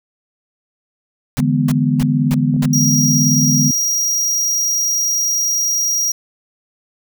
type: noise bursts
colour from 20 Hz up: pink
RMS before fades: -25 dBFS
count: 5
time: 1.37-2.655 s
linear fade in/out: 0 ms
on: 33 ms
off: 280 ms
type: chord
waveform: sine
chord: E dominant seventh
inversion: third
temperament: equal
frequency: 146.83 / 164.81 / 207.7 / 246.9 Hz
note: D3 / E3 / G#3 / B3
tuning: 0 / 0 / 0 / 0 cents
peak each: -16 / -21 / -21 / -16 dBFS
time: 1.38-3.71 s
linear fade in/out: 5 ms
type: clicks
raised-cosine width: 2 ms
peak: -22 dBFS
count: 2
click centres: 2.541 / 2.564 s
type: tone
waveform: 45% pulse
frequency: 5710 Hz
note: F8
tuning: 37 cents sharp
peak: -15 dBFS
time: 2.73-6.12 s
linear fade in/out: 5 ms
effects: none